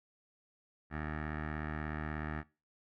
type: tone with low-pass filter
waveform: 15% pulse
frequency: 76.6 Hz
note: D#2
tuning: 27 cents flat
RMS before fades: -39 dBFS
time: 0.9-2.44 s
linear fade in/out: 50 ms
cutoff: 1700 Hz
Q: 3.6
effects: noise-tail reverb RT60 0.3 s tail -20 dB re dry